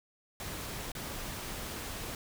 pink noise with dropouts, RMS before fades -40 dBFS, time 0.4-2.15 s, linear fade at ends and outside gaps 1 ms, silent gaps 0.918-0.951 s, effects none

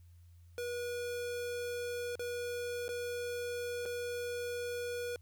square tone with dropouts, 483.4 Hz, B4, 37 cents flat, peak -37 dBFS, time 0.58-5.16 s, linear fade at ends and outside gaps 1 ms, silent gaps 2.155-2.194 / 2.881-2.89 / 3.855-3.859 s, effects added 86 Hz sine -55 dBFS peak until 5.21 s + white hiss -75 dBFS RMS until 5.21 s

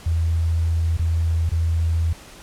sine tone with dropouts, 82.41 Hz, E2, in tune, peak -17 dBFS, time 0.06-2.13 s, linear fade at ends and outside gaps 5 ms, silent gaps 0.97-0.993 / 1.493-1.517 s, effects pink hiss -43 dBFS RMS until 2.42 s + low-pass 11000 Hz 12 dB/octave

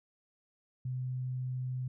sine tone, 127.6 Hz, C3, 43 cents flat, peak -33 dBFS, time 0.85-1.88 s, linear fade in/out 5 ms, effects none

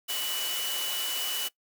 sine tone in noise, 2960 Hz, F#7, in tune, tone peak -32 dBFS, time 0.08-1.49 s, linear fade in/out 20 ms, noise white, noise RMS -33 dBFS, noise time 0.08-1.49 s, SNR -2 dB, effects noise-tail reverb RT60 0.1 s tail -20 dB re dry + high-pass 400 Hz 12 dB/octave

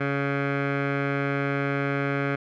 15% pulse tone with low-pass filter, 140 Hz, C#3, 18 cents sharp, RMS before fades -26 dBFS, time 0-2.36 s, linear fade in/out 10 ms, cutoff 1900 Hz, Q 3.7, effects none

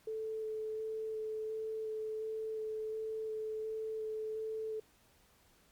sine tone with vibrato, 437.1 Hz, A4, 11 cents flat, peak -36 dBFS, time 0.07-4.8 s, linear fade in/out 5 ms, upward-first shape square, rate 1.4 Hz, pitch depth 8 cents each way, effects pink hiss -67 dBFS RMS until 5.71 s + MP3 96 kbps

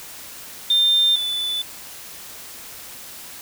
triangle tone pair in turn, 3600 / 3493 Hz, A7 / A7, +39 / -13 cents, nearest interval minor second, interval 52 cents, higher first, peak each -11 / -20 dBFS, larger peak first, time 0.7-1.16 / 1.16-1.62 s, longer neither, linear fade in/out 5 ms, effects tanh soft clip ceiling -10 dBFS + white hiss -38 dBFS RMS until 3.41 s

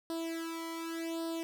sawtooth tone with flanger, 329.6 Hz, E4, in tune, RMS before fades -38 dBFS, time 0.1-1.43 s, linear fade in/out 0 ms, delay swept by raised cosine 0.22 to 0.95 ms, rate 0.87 Hz, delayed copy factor +0.9, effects none

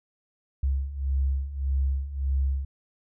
sine beating tone pair, 66.7 / 68.4 Hz, C2 / C#2, +34 / -23 cents, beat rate 1.7 Hz, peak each -29 / -25 dBFS, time 0.63-2.65 s, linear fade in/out 5 ms, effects none

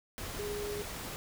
sine tone in noise, 413.5 Hz, G#4, 8 cents flat, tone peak -36 dBFS, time 0.39-0.82 s, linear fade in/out 0 ms, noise pink, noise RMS -41 dBFS, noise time 0.18-1.16 s, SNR +2 dB, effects none

